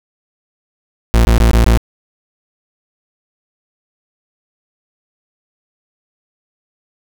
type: tone bursts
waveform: 40% pulse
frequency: 57.2 Hz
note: A#1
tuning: 32 cents flat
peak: -6 dBFS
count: 5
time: 1.14-1.774 s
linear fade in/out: 0 ms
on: 110 ms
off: 21 ms
effects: none